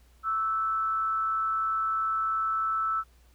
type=tone with frequency modulation; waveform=sine; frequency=1318.5 Hz; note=E6; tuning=in tune; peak=-25 dBFS; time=0.23-3.04 s; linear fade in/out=50 ms; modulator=190 Hz; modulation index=0.32; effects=added 60 Hz sine -56 dBFS peak until 3.34 s + pink hiss -65 dBFS RMS until 3.34 s